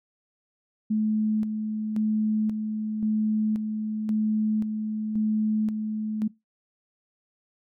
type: tone with tremolo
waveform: sine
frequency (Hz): 215.5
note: A3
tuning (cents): -36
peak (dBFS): -21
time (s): 0.9-6.28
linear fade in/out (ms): 10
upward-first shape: square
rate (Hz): 0.94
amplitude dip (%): 45
effects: noise-tail reverb RT60 0.2 s tail -21 dB re dry

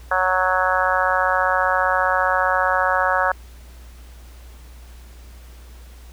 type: harmonic tone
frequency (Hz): 185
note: F#3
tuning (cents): 0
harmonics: 3 / 4 / 5 / 6 / 7 / 8 / 9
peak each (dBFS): -24 / -24 / -24 / -24 / -24 / -24 / -24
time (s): 0.11-3.32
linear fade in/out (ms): 5
effects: added 60 Hz sine -39 dBFS peak until 6.12 s + pink hiss -50 dBFS RMS until 6.12 s

